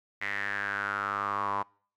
sawtooth tone with band-pass filter sweep, 100.7 Hz, G2, 47 cents sharp, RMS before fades -32 dBFS, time 0.21-1.63 s, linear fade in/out 10 ms, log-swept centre 2000 to 1000 Hz, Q 6.9, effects noise-tail reverb RT60 0.5 s tail -26 dB re dry

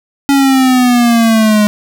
square exponential sweep, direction down, 280.6 to 207.7 Hz, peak -7 dBFS, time 0.29-1.67 s, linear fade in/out 0 ms, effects none

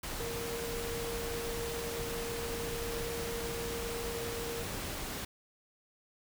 sine tone in noise, 466.2 Hz, A#4, in tune, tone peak -38 dBFS, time 0.2-4.63 s, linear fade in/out 5 ms, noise pink, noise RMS -39 dBFS, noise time 0.03-5.25 s, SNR -2 dB, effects none

